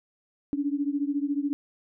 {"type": "beating tone pair", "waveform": "sine", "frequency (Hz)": [280.8, 294.8], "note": ["C#4", "D4"], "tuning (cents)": [22, 7], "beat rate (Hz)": 14, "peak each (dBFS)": [-27, -29], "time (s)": [0.53, 1.53], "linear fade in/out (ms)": 0, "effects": []}